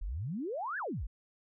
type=exponential two-way sweep; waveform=sine; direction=up then down; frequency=36.71 to 1760 to 36.71 Hz; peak=-34 dBFS; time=0.01-1.07 s; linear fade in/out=10 ms; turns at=0.78 s; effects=none